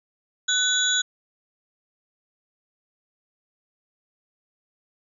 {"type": "tone cluster", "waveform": "sine", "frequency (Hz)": [1495, 3433, 3897, 6750], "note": ["F#6", "A7", "B7", "G#8"], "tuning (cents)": [17, -43, -24, 27], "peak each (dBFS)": -25, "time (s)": [0.48, 1.02], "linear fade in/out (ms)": 10, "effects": []}